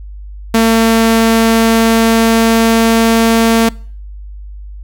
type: tone with pitch glide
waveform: sawtooth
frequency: 226.1 to 227.4 Hz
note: A3 to A#3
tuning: +47 to -43 cents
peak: -3 dBFS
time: 0.54-3.69 s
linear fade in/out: 5 ms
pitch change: +10 cents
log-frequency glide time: 1.28-3.38 s
effects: noise-tail reverb RT60 0.5 s tail -24 dB re dry + added 50 Hz sine -26 dBFS peak until 4.83 s